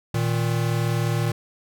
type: tone pair together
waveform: square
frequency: 116.54 / 156.28 Hz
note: A#2 / D#3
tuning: 0 / +8 cents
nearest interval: perfect fourth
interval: 508 cents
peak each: -23 / -26 dBFS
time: 0.14-1.32 s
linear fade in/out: 5 ms
effects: none